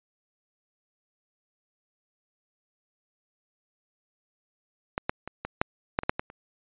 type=clicks; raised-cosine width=0.5 ms; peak=-12 / -10 / -21 / -17 / -7 / -7 / -18 / -6 / -14 / -29 dBFS; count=10; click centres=4.979 / 5.095 / 5.276 / 5.45 / 5.615 / 5.989 / 6.034 / 6.095 / 6.195 / 6.301 s; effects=resampled to 8000 Hz